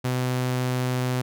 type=tone; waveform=sawtooth; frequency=126.6 Hz; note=B2; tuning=43 cents sharp; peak=-19 dBFS; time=0.04-1.22 s; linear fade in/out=10 ms; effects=none